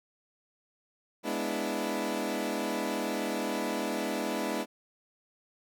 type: chord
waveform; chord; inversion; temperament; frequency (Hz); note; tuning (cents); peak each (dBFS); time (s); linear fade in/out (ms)
20% pulse; E dominant seventh; first; equal; 207.7 / 246.9 / 293.7 / 329.6; G#3 / B3 / D4 / E4; 0 / 0 / 0 / 0; -31; 1.23-4.66; 50
effects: none